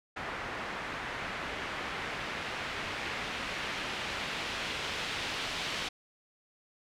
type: noise with low-pass filter sweep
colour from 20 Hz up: white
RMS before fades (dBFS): -37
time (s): 0.16-5.89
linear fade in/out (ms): 10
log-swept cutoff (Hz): 1700 to 3500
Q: 1.1
effects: none